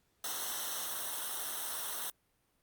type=noise with comb filter; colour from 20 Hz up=white; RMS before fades=-38 dBFS; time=0.24-2.1 s; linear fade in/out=2 ms; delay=0.42 ms; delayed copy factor=-0.8; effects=pink hiss -75 dBFS RMS until 2.62 s + Opus 48 kbps